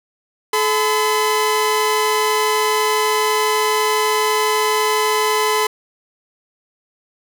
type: tone pair together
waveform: sawtooth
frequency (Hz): 430 / 1014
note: A4 / B5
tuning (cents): -40 / +45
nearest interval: octave + minor third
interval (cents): 1485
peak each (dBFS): -14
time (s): 0.53-5.67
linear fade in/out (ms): 5
effects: none